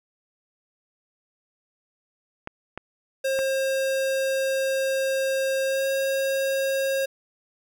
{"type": "clicks", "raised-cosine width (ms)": 0.5, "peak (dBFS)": -18, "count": 3, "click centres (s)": [2.474, 2.776, 3.39]}
{"type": "tone with pitch glide", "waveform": "square", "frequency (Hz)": [535, 540.6], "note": ["C5", "C#5"], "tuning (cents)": [38, -44], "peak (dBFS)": -23, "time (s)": [3.24, 7.06], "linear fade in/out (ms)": 10, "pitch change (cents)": 18, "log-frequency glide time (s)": [5.65, 5.86]}
{"effects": []}